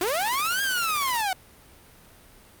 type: linear two-way sweep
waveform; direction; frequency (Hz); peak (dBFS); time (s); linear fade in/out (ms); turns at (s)
sawtooth; up then down; 329.6 to 1634 to 728; -20; 0.01-1.33; 2; 0.62
type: noise with tremolo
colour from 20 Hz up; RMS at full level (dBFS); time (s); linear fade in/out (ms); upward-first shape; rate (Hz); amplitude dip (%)
white; -32; 0.01-1.21; 2; triangle; 16; 55
effects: pink hiss -52 dBFS RMS until 2.6 s + Opus 48 kbps